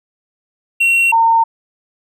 triangle / sine tone pair in turn, 2733 / 912 Hz, F7 / A#5, -38 / -38 cents, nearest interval octave + perfect fifth, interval 1900 cents, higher first, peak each -8 dBFS, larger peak neither, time 0.8-1.12 / 1.12-1.44 s, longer neither, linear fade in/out 10 ms, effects none

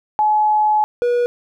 sine / triangle tone pair in turn, 851 / 483.8 Hz, G#5 / B4, +42 / -36 cents, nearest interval minor seventh, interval 978 cents, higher first, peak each -12 dBFS, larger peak neither, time 0.19-0.84 / 1.02-1.26 s, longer first, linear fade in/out 0 ms, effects none

